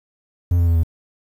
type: tone with pitch steps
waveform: triangle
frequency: 87.31 / 85.56 / 83.85 / 82.17 Hz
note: F2 / F2 / E2 / E2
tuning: 0 / -35 / +30 / -5 cents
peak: -11 dBFS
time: 0.51-0.834 s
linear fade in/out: 5 ms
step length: 81 ms
effects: 8-bit